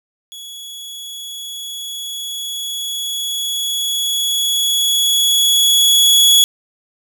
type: tone with level ramp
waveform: sawtooth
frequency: 3368 Hz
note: G#7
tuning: 24 cents sharp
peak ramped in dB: -28 to -4 dBFS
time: 0.32-6.44 s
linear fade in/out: 0 ms
effects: none